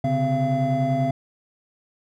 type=tone cluster; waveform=triangle; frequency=130.1 / 140.3 / 257.2 / 681 Hz; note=C3 / C#3 / C4 / F5; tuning=-9 / +21 / -30 / -44 cents; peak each=-25 / -22 / -23 / -21 dBFS; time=0.04-1.11 s; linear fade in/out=5 ms; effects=tanh soft clip ceiling -9 dBFS